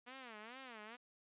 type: tone with vibrato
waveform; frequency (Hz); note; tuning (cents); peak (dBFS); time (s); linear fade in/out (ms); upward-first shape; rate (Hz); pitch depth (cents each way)
5% pulse; 237.1; A#3; +30; -39; 0.06-0.97; 20; sine; 2.3; 210
effects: resampled to 8000 Hz